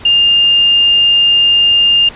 sine tone, 2810 Hz, F7, 10 cents sharp, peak -6 dBFS, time 0.05-2.09 s, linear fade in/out 5 ms, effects pink hiss -33 dBFS RMS until 2.15 s + resampled to 8000 Hz

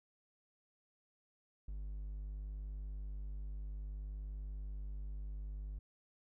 triangle tone, 50.3 Hz, G1, 45 cents sharp, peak -39 dBFS, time 1.68-5.79 s, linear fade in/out 5 ms, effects none

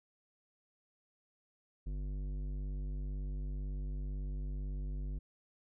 triangle tone with tanh clipping, 49 Hz, G1, in tune, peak -38 dBFS, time 1.86-5.19 s, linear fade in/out 10 ms, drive 17 dB, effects none

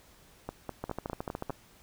two click trains, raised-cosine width 1 ms, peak -21 / -20 dBFS, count 6 / 10, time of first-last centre 0.49-1.504 / 0.84-1.497 s, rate 4.93 / 13.7 Hz, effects pink hiss -59 dBFS RMS until 1.82 s

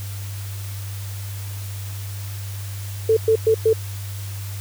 sine tone bursts, 443.2 Hz, A4, 13 cents sharp, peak -12 dBFS, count 4, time 3.09-3.732 s, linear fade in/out 5 ms, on 78 ms, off 110 ms, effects added 99 Hz sine -28 dBFS peak until 4.6 s + white hiss -39 dBFS RMS until 4.6 s

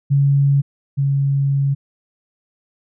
sine tone pair in turn, 140 / 138.87 Hz, C#3 / C#3, +18 / +3 cents, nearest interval unison, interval 15 cents, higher first, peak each -11 / -14 dBFS, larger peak first, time 0.1-0.62 / 0.97-1.75 s, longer second, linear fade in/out 20 ms, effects none

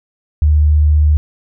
sine tone with vibrato, 75.4 Hz, D2, 46 cents sharp, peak -7 dBFS, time 0.42-1.17 s, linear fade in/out 0 ms, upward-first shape sine, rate 15 Hz, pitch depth 8 cents each way, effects none

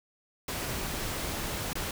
pink noise with dropouts, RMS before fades -34 dBFS, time 0.48-1.91 s, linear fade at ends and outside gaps 2 ms, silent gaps 1.732-1.754 s, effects none

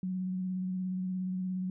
sine tone with vibrato, 185 Hz, F#3, in tune, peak -31 dBFS, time 0.03-1.7 s, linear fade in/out 2 ms, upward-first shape square, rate 17 Hz, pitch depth 17 cents each way, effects none

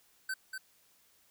square tone with echo, 1537 Hz, G6, 35 cents flat, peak -34 dBFS, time 0.29-0.34 s, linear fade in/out 5 ms, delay 240 ms, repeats 1, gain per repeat -5 dB, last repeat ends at 0.58 s, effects white hiss -67 dBFS RMS until 1.3 s

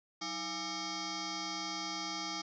sine tone with frequency modulation, 2210 Hz, C#7, 6 cents flat, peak -36 dBFS, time 0.21-2.42 s, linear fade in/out 10 ms, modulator 506 Hz, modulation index 7, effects none

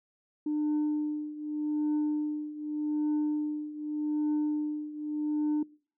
sine tone with tremolo, 300.6 Hz, D4, 40 cents sharp, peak -22 dBFS, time 0.46-5.63 s, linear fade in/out 5 ms, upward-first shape triangle, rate 0.84 Hz, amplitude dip 85%, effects noise-tail reverb RT60 0.4 s tail -23 dB re dry + tanh soft clip ceiling -24 dBFS

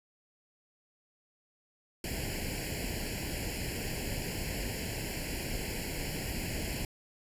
pink noise with comb filter, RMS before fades -36 dBFS, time 2.04-6.85 s, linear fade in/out 2 ms, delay 0.41 ms, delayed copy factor +1, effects resampled to 32000 Hz

